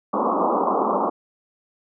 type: band-pass noise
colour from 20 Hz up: white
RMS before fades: -21 dBFS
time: 0.13-1.1 s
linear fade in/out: 10 ms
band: 190 to 1200 Hz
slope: 96 dB/octave
effects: none

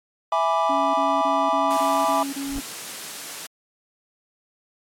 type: chord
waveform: triangle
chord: E dominant seventh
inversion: none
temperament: equal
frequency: 659.3 / 830.6 / 987.8 / 1174.7 Hz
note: E5 / G#5 / B5 / D6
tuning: 0 / 0 / 0 / 0 cents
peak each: -22 dBFS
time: 0.32-2.23 s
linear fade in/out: 2 ms
type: tone bursts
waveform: triangle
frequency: 277.2 Hz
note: C#4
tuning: in tune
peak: -25 dBFS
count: 7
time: 0.69-2.608 s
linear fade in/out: 10 ms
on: 250 ms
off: 28 ms
type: high-pass noise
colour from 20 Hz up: white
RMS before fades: -33 dBFS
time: 1.7-3.47 s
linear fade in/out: 10 ms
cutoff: 130 Hz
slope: 24 dB/octave
type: noise with exponential growth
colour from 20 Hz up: brown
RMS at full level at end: -26 dBFS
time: 2.42-2.59 s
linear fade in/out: 1 ms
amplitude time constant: 36 ms
effects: low-pass 11000 Hz 12 dB/octave + MP3 96 kbps

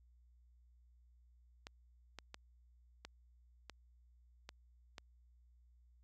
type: clicks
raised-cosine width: 0.2 ms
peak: -30 dBFS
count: 7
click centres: 1.669 / 2.187 / 2.344 / 3.05 / 3.697 / 4.491 / 4.982 s
effects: added 60 Hz sine -64 dBFS peak until 6.03 s

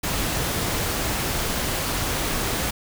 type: noise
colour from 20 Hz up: pink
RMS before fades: -25 dBFS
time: 0.03-2.71 s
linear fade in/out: 10 ms
effects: none

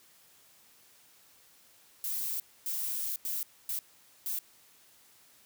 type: noise bursts at uneven times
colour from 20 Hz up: violet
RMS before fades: -34 dBFS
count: 5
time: 2.04-2.4 / 2.66-3.16 / 3.25-3.43 / 3.69-3.79 / 4.26-4.39 s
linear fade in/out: 2 ms
effects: white hiss -61 dBFS RMS until 5.45 s + high-pass 60 Hz 12 dB/octave

